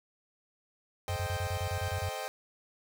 sawtooth chord, A half-diminished seventh, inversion none, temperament equal, 440 / 523.3 / 622.3 / 784 Hz, A4 / C5 / Eb5 / G5, 0 / 0 / 0 / 0 cents, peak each -41 / -37 / -37 / -35 dBFS, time 1.08-2.28 s, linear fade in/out 0 ms
sine tone bursts, 92.5 Hz, F#2, in tune, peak -31 dBFS, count 10, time 1.09-2.091 s, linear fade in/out 5 ms, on 74 ms, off 29 ms
effects none

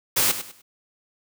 white noise with echo, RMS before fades -20 dBFS, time 0.16-0.32 s, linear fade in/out 10 ms, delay 100 ms, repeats 3, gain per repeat -11 dB, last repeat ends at 0.62 s, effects none

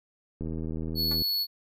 click train, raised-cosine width 3 ms, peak -22 dBFS, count 66, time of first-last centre 0.41-1.219 s, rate 80.3 Hz
square tone, 4400 Hz, C#8, 14 cents flat, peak -26 dBFS, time 0.95-1.47 s, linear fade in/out 50 ms
10% pulse tone with exponential decay, 287.2 Hz, D4, 39 cents flat, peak -28 dBFS, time 1.11-1.2 s, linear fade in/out 5 ms, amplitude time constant 19 ms
effects none

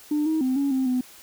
sine tone with pitch steps, 298.7 / 316 / 258.3 / 279.9 / 262.6 / 252.3 Hz, D4 / D#4 / C4 / C#4 / C4 / B3, +29 / +27 / -22 / +17 / +6 / +37 cents, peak -19 dBFS, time 0.11-1.01 s, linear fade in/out 5 ms, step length 150 ms, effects tanh soft clip ceiling -17 dBFS + white hiss -48 dBFS RMS until 1.22 s

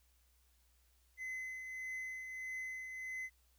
triangle tone with tremolo, 2039 Hz, C7, 45 cents flat, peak -38 dBFS, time 1.17-3.3 s, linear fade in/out 50 ms, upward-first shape triangle, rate 1.6 Hz, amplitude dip 45%, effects added 61 Hz sine -70 dBFS peak until 3.58 s + white hiss -75 dBFS RMS until 3.58 s

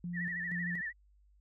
sine tone with tremolo, 174.61 Hz, F3, in tune, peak -36 dBFS, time 0.04-0.81 s, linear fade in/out 2 ms, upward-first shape square, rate 2.1 Hz, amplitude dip 60%
sine tone with vibrato, 1849 Hz, A#6, 15 cents flat, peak -35 dBFS, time 0.13-0.93 s, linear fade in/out 50 ms, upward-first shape sine, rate 13 Hz, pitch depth 100 cents each way
effects added 50 Hz sine -62 dBFS peak until 1.4 s

